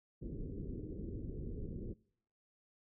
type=low-pass noise; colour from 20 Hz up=pink; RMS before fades=-43 dBFS; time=0.21-1.94 s; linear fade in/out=20 ms; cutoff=440 Hz; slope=48 dB/octave; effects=noise-tail reverb RT60 0.7 s tail -25 dB re dry